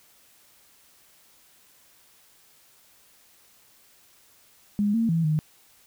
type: tone with pitch steps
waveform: sine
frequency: 205.7 / 228.2 / 164.7 / 154.1 Hz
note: G#3 / A#3 / E3 / D#3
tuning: -16 / -37 / -1 / -16 cents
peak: -20 dBFS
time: 4.79-5.39 s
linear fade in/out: 0 ms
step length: 150 ms
effects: white hiss -58 dBFS RMS until 5.86 s